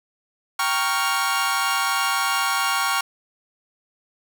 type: chord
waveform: sawtooth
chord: G half-diminished seventh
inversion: none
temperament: equal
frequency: 784 / 932.3 / 1108.7 / 1396.9 Hz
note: G5 / Bb5 / Db6 / F6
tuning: 0 / 0 / 0 / 0 cents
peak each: -24 / -25 / -20 / -21 dBFS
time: 0.59-3.01 s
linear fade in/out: 5 ms
effects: none